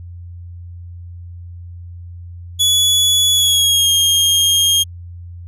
sawtooth tone with pitch glide, 3400 to 3233 Hz, G#7 to G#7, +40 to -47 cents, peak -8 dBFS, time 2.59-4.84 s, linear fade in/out 20 ms, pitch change -87 cents, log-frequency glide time 3.34-3.9 s, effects added 87 Hz sine -30 dBFS peak until 5.47 s + resampled to 32000 Hz

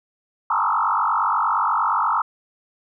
sine tone with frequency modulation, 1100 Hz, C#6, 14 cents flat, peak -17 dBFS, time 0.5-2.22 s, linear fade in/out 5 ms, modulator 48.5 Hz, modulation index 5.1, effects none

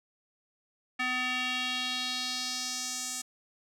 square tone with band-pass filter sweep, 252.7 Hz, B3, 40 cents sharp, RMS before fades -33 dBFS, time 0.99-3.22 s, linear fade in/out 10 ms, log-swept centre 2100 to 7600 Hz, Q 2.3, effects none

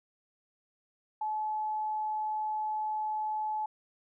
sine tone, 859 Hz, A5, 42 cents flat, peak -30 dBFS, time 1.21-3.66 s, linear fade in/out 5 ms, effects none

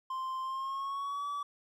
triangle tone with pitch glide, 1046 to 1147.3 Hz, C6 to D6, -1 to -41 cents, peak -32 dBFS, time 0.1-1.43 s, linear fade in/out 5 ms, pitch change +160 cents, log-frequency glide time 0.42-1.27 s, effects none

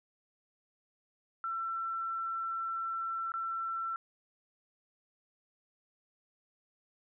sine tone with dropouts, 1344 Hz, E6, 33 cents sharp, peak -33 dBFS, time 1.44-3.96 s, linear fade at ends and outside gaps 1 ms, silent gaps 3.319-3.339 s, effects none

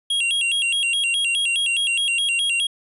square tone with vibrato, 3010 Hz, F#7, 29 cents sharp, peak -19 dBFS, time 0.1-2.67 s, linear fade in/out 5 ms, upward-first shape square, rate 4.8 Hz, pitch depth 150 cents each way, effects resampled to 24000 Hz + 9-bit

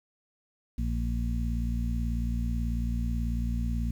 harmonic tone, 58.27 Hz, A#1, in tune, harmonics 1 / 2 / 3 / 4, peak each -28 / -35 / -38 / -35 dBFS, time 0.78-3.91 s, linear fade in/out 5 ms, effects 9-bit

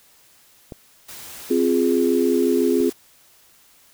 clicks, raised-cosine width 2 ms, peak -20 / -24 dBFS, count 2, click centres 0.722 / 2.805 s
white noise, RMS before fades -38 dBFS, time 1.08-2.93 s, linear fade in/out 10 ms
sine chord, F minor, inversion second, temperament equal, 261.6 / 349.2 / 415.3 Hz, C4 / F4 / Ab4, 0 / 0 / 0 cents, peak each -20 dBFS, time 1.5-2.9 s, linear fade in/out 10 ms
effects white hiss -54 dBFS RMS until 3.93 s

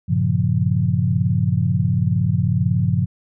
sine chord, G half-diminished seventh, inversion none, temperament equal, 98 / 116.54 / 138.59 / 174.61 Hz, G2 / Bb2 / Db3 / F3, 0 / 0 / 0 / 0 cents, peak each -21 dBFS, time 0.08-3.06 s, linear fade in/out 20 ms, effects none

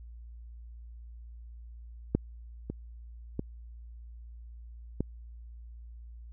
clicks, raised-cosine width 3 ms, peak -11 / -21 / -18 / -16 dBFS, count 4, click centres 2.15 / 2.7 / 3.394 / 5.006 s, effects added 58 Hz sine -44 dBFS peak until 6.32 s

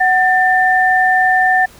sine tone pair together, 745.3 / 1788 Hz, F#5 / A6, +12 / +27 cents, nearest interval octave + minor third, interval 1515 cents, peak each -12 dBFS, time 0-1.66 s, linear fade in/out 10 ms, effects pink hiss -42 dBFS RMS until 1.79 s

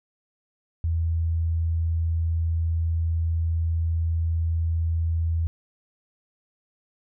sine tone, 82.41 Hz, E2, in tune, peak -21 dBFS, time 0.84-5.47 s, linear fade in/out 0 ms, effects none

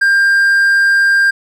triangle tone, 1596 Hz, G6, 31 cents sharp, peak -6 dBFS, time 0.01-1.31 s, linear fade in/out 10 ms, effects none

